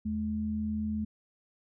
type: tone pair together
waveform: sine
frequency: 80.81 / 214.5 Hz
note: E2 / A3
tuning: -34 / -44 cents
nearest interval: octave + perfect fourth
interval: 1690 cents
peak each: -37 / -30 dBFS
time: 0.05-1.05 s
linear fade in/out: 10 ms
effects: none